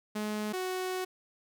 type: tone pair in turn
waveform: sawtooth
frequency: 211.8 / 370.4 Hz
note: G#3 / F#4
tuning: +34 / +2 cents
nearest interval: minor seventh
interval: 968 cents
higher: second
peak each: -28 dBFS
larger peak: neither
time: 0.15-0.53 / 0.53-1.05 s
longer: second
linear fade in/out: 10 ms
effects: none